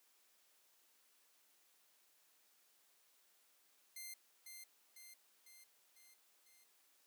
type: tone with echo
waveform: 5% pulse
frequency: 2093 Hz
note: C7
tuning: in tune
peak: -38 dBFS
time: 3.96-4.14 s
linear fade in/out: 5 ms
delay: 500 ms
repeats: 5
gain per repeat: -4 dB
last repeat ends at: 6.64 s
effects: white hiss -73 dBFS RMS until 7.06 s + high-pass 300 Hz 12 dB/octave